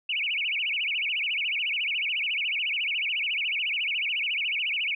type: tone with vibrato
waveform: sine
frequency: 2558 Hz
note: D#7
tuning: 47 cents sharp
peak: -25 dBFS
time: 0.09-4.95 s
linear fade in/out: 5 ms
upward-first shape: sine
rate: 14 Hz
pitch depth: 270 cents each way
effects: none